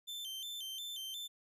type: tone with vibrato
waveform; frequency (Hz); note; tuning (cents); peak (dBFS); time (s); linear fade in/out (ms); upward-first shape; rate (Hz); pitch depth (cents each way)
40% pulse; 3322; G#7; 0; -40; 0.07-1.28; 20; square; 2.8; 110
effects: none